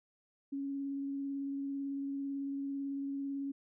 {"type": "tone with vibrato", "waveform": "sine", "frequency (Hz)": 277.2, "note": "C#4", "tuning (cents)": 0, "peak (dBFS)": -35, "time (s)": [0.52, 3.52], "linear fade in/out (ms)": 10, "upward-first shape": "sine", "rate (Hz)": 18, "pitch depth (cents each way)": 12, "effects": []}